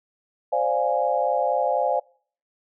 sine chord, D half-diminished seventh, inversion third, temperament equal, 523.3 / 587.3 / 698.5 / 830.6 Hz, C5 / D5 / F5 / Ab5, 0 / 0 / 0 / 0 cents, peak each -25 dBFS, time 0.52-2 s, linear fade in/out 10 ms, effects noise-tail reverb RT60 0.5 s tail -26 dB re dry

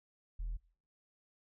sine tone, 41.07 Hz, E1, 6 cents flat, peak -34 dBFS, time 0.39-0.57 s, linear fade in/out 10 ms, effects noise-tail reverb RT60 0.5 s tail -24 dB re dry + tanh soft clip ceiling -34 dBFS

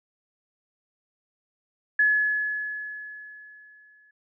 sine tone with exponential decay, 1703 Hz, G#6, 43 cents sharp, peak -16 dBFS, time 1.99-4.11 s, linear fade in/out 5 ms, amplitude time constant 460 ms, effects none

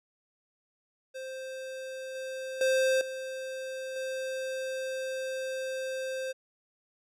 square tone with level steps, 524 Hz, C5, 2 cents sharp, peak -38 / -36 / -24 / -36 / -33 dBFS, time 1.14-6.33 s, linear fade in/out 20 ms, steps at 2.15 / 2.61 / 3.01 / 3.96 s, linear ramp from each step 2 ms, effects low-pass 10000 Hz 12 dB/octave

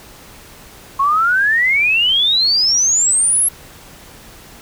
sine exponential sweep, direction up, 1075 to 11360 Hz, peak -11 dBFS, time 0.99-3.49 s, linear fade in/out 10 ms, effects pink hiss -40 dBFS RMS until 4.61 s

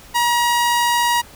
sawtooth tone, 954 Hz, A#5, 40 cents sharp, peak -11 dBFS, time 0.14-1.22 s, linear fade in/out 20 ms, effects pink hiss -43 dBFS RMS until 1.35 s

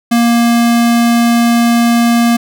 square tone, 235 Hz, A#3, 14 cents sharp, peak -8 dBFS, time 0.11-2.37 s, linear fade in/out 10 ms, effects none

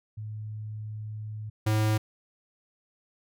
sine / square tone pair in turn, 107.4 / 108.08 Hz, A2 / A2, -41 / -30 cents, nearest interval unison, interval 11 cents, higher second, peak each -34 / -23 dBFS, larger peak second, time 0.17-1.5 / 1.66-1.98 s, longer first, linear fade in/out 10 ms, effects none

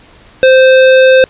square tone, 521 Hz, C5, 7 cents flat, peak -3 dBFS, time 0.43-1.24 s, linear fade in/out 0 ms, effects pink hiss -41 dBFS RMS until 1.29 s + resampled to 8000 Hz

